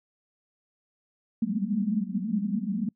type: band-pass noise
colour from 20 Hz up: pink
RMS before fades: -28 dBFS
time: 1.42-2.89 s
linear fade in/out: 5 ms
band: 190 to 230 Hz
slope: 96 dB/octave
effects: noise-tail reverb RT60 0.1 s tail -25 dB re dry